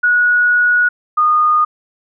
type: tone pair in turn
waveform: sine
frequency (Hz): 1459 / 1226.9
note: F#6 / D#6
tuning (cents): -25 / -25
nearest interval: minor third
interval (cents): 300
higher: first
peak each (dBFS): -9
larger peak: neither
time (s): 0.03-0.89 / 1.17-1.65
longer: first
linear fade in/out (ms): 10
effects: none